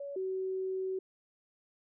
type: tone pair in turn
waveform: sine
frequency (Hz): 564 / 377.6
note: C#5 / F#4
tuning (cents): +30 / +35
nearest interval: perfect fifth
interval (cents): 695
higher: first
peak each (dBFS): -38 / -32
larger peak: second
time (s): 0-0.16 / 0.16-0.99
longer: second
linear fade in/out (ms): 5
effects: none